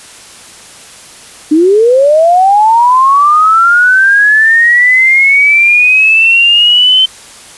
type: linear sweep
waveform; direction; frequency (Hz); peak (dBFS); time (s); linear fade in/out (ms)
sine; up; 293.7 to 3090; -3; 1.51-7.06; 10
effects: white hiss -33 dBFS RMS until 7.57 s + resampled to 24000 Hz